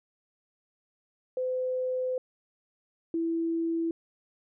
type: tone pair in turn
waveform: sine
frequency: 510 / 330.9 Hz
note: C5 / E4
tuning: -44 / +7 cents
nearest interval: perfect fifth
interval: 749 cents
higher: first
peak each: -27 / -26 dBFS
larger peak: second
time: 1.37-2.18 / 3.14-3.91 s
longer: first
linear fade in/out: 2 ms
effects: none